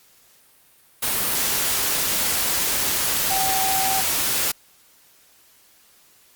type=tone in noise; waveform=sine; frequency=769 Hz; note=G5; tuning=33 cents flat; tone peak=-23 dBFS; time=3.3-4.01 s; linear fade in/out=10 ms; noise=white; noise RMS=-22 dBFS; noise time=1.02-4.52 s; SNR=-4 dB; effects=white hiss -55 dBFS RMS until 6.35 s + Opus 48 kbps